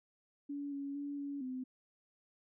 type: tone with pitch steps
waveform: sine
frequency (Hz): 285.1 / 279.8 / 285.6 / 282.7 / 256.7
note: C#4 / C#4 / D4 / C#4 / C4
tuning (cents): +49 / +16 / -48 / +34 / -33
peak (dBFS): -38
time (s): 0.49-1.64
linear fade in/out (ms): 10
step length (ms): 230
effects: none